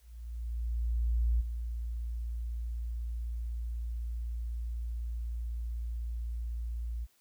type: tone with ADSR envelope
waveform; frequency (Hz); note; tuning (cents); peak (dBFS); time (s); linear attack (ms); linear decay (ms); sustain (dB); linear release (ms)
sine; 58; A#1; -8; -24; 0-7.07; 1400; 18; -9; 39
effects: white hiss -69 dBFS RMS until 7.2 s